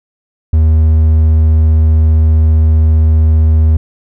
triangle tone, 78.8 Hz, D#2, 23 cents sharp, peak -3 dBFS, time 0.53-3.77 s, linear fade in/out 5 ms, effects none

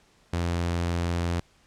sawtooth tone, 86 Hz, F2, 26 cents flat, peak -21 dBFS, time 0.33-1.4 s, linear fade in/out 5 ms, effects pink hiss -61 dBFS RMS until 1.66 s + low-pass 8000 Hz 12 dB/octave

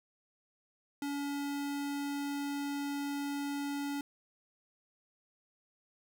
square tone, 284.2 Hz, C#4, 43 cents sharp, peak -35 dBFS, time 1.02-4.01 s, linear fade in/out 2 ms, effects none

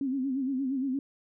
sine tone with vibrato, 266.2 Hz, C4, 30 cents sharp, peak -27 dBFS, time 0.01-0.99 s, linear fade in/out 2 ms, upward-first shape sine, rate 8.6 Hz, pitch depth 90 cents each way, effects none

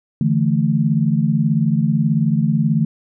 sine chord, D suspended second, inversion none, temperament just, 146.83 / 165.19 / 220.2 Hz, D3 / E3 / A3, 0 / +4 / +2 cents, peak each -18 dBFS, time 0.21-2.85 s, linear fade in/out 2 ms, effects none

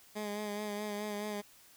15% pulse tone with vibrato, 208.4 Hz, G#3, 6 cents sharp, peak -30 dBFS, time 0.15-1.42 s, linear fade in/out 20 ms, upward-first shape sine, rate 4.7 Hz, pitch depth 32 cents each way, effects white hiss -60 dBFS RMS until 1.76 s

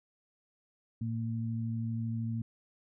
sine tone pair together, 114.1 / 228.2 Hz, A#2 / A#3, -37 / -37 cents, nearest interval octave, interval 1200 cents, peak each -33 / -36 dBFS, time 1.01-2.42 s, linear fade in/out 5 ms, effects none

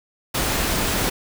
pink noise, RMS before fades -22 dBFS, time 0.34-1.1 s, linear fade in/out 10 ms, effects none

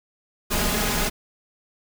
pink noise with comb filter, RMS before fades -23 dBFS, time 0.5-1.1 s, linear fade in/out 20 ms, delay 4.8 ms, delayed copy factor +0.65, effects none

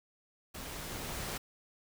pink noise with level ramp, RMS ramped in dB -44 to -38 dBFS, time 0.54-1.38 s, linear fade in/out 10 ms, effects none

